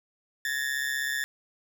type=ring-modulated tone; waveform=40% pulse; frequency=1765 Hz; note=A6; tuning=5 cents sharp; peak=-24 dBFS; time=0.45-1.24 s; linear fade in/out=0 ms; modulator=68 Hz; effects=none